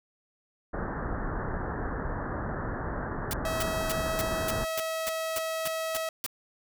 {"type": "low-pass noise", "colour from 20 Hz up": "pink", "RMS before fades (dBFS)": -33, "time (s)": [0.73, 4.65], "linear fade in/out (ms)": 10, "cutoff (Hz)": 1800, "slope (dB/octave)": 96}
{"type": "noise bursts", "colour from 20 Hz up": "white", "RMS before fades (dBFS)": -32, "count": 11, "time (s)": [3.31, 6.263], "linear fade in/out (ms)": 0, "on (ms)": 23, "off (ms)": 270}
{"type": "tone", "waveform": "sawtooth", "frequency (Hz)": 645, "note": "E5", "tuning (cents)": -38, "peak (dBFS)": -26, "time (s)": [3.45, 6.09], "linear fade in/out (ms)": 2}
{"effects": []}